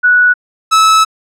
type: tone pair in turn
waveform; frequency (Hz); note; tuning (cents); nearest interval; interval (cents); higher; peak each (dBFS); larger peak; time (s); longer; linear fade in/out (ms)
sine / 45% pulse; 1472 / 1301.4; F#6 / E6; -9 / -23; major second; 214; first; -5; neither; 0.03-0.34 / 0.71-1.05; second; 20
effects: low-pass 9000 Hz 12 dB/octave